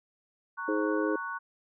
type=chord; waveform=sine; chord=F# major; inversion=first; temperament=just; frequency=925 / 1110 / 1480 Hz; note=A#5 / C#6 / F#6; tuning=-14 / +2 / 0 cents; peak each=-41 / -37 / -36 dBFS; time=0.57-1.39 s; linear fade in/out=20 ms
type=harmonic tone; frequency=105.3 Hz; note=G#2; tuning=24 cents sharp; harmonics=3 / 4 / 5; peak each=-29 / -31 / -33 dBFS; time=0.68-1.16 s; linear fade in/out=5 ms
effects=none